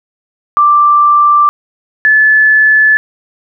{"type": "tone pair in turn", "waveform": "sine", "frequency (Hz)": [1177, 1730.9], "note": ["D6", "A6"], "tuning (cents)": [3, -29], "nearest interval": "perfect fifth", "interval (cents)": 668, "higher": "second", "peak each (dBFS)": -4, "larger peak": "neither", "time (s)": [[0.57, 1.49], [2.05, 2.97]], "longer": "neither", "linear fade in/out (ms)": 0, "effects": []}